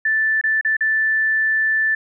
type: tone with dropouts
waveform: sine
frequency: 1760 Hz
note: A6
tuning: in tune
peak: -15 dBFS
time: 0.05-1.95 s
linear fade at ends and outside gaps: 5 ms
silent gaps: 0.413-0.438 / 0.612-0.648 / 0.768-0.807 s
effects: none